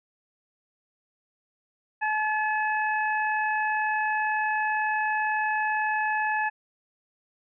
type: harmonic tone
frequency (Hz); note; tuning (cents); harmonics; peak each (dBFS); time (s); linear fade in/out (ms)
858; A5; -44; 1 / 2 / 3; -26 / -27 / -35; 2.01-6.5; 20
effects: none